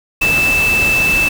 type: tone in noise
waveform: sine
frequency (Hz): 2637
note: E7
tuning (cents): 0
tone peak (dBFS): -11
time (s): 0.21-1.29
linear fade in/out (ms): 10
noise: pink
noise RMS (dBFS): -21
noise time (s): 0.21-1.29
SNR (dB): +7
effects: none